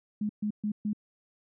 sine tone bursts, 210 Hz, G#3, 19 cents sharp, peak -27 dBFS, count 4, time 0.21-0.932 s, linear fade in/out 5 ms, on 83 ms, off 130 ms, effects none

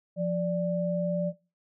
sine tone pair together, 175.02 / 587.3 Hz, F3 / D5, +4 / 0 cents, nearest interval octave + major sixth, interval 2096 cents, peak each -28 dBFS, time 0.16-1.33 s, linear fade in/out 50 ms, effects noise-tail reverb RT60 0.3 s tail -19 dB re dry

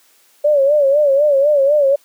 sine tone with vibrato, 571 Hz, D5, 49 cents flat, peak -9 dBFS, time 0.44-1.96 s, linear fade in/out 10 ms, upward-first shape sine, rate 4 Hz, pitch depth 100 cents each way, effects white hiss -53 dBFS RMS until 2.04 s + high-pass 300 Hz 12 dB/octave

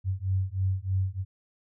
sine beating tone pair, 93.4 / 96.6 Hz, F#2 / G2, +17 / -25 cents, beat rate 3.2 Hz, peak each -28 dBFS, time 0.04-1.25 s, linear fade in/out 50 ms, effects none

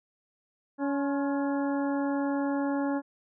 harmonic tone with a mistuned harmonic, 280.8 Hz, C#4, 22 cents sharp, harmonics 1 / 2 / 3 / 4 / 5 / 6, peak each -27 / -34 / -36 / -42 / -43 / -44 dBFS, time 0.78-3.02 s, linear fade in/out 50 ms, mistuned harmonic 4, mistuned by -64 cents, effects none

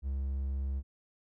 triangle tone, 67.8 Hz, C#2, 38 cents flat, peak -29 dBFS, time 0.02-0.83 s, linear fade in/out 50 ms, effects none

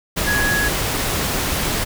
sine tone in noise, 1672 Hz, G#6, 11 cents sharp, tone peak -18 dBFS, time 0.26-0.69 s, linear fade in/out 20 ms, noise pink, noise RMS -21 dBFS, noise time 0.16-1.85 s, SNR 0 dB, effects none

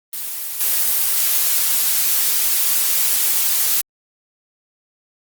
blue noise with level steps, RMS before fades -26 / -17 dBFS, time 0.13-3.81 s, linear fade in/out 2 ms, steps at 0.6 s, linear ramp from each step 10 ms, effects Opus 24 kbps

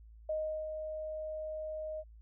sine tone with ADSR envelope, 622.3 Hz, D#5, in tune, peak -31 dBFS, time 0.29-2.04 s, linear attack 5 ms, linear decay 370 ms, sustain -6 dB, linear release 47 ms, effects added 55 Hz sine -52 dBFS peak until 2.21 s

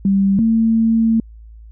sine tone pair in turn, 196 / 225.3 Hz, G3 / A3, 0 / +41 cents, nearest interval major second, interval 241 cents, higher second, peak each -11 dBFS, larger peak neither, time 0.05-0.39 / 0.39-1.2 s, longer second, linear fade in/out 2 ms, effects added 55 Hz sine -36 dBFS peak until 1.71 s

